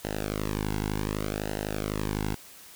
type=tone with flanger; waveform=sawtooth; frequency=51.91 Hz; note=G#1; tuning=in tune; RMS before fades=-31 dBFS; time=0.04-2.35 s; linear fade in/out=10 ms; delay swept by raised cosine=0.86 to 1.66 ms; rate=0.66 Hz; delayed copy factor=-1; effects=white hiss -49 dBFS RMS until 2.75 s